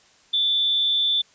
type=tone with amplitude modulation; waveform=sine; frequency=3520 Hz; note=A7; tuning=in tune; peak=-16 dBFS; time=0.33-1.22 s; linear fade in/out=10 ms; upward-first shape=sine; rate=239 Hz; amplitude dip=45%; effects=white hiss -56 dBFS RMS until 1.34 s + resampled to 16000 Hz